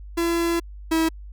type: tone pair in turn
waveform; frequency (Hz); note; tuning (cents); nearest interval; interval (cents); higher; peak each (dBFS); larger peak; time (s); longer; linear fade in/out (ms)
45% pulse; 338.1 / 323.8; E4 / E4; +44 / -31; minor second; 75; first; -20 / -18; second; 0.17-0.6 / 0.91-1.09; first; 10
effects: added 50 Hz sine -36 dBFS peak until 1.32 s